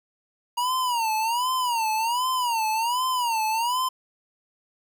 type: tone with vibrato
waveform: square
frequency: 946 Hz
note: A#5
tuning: 25 cents sharp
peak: -23 dBFS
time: 0.57-3.89 s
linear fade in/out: 10 ms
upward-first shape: sine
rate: 1.3 Hz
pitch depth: 150 cents each way
effects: 9-bit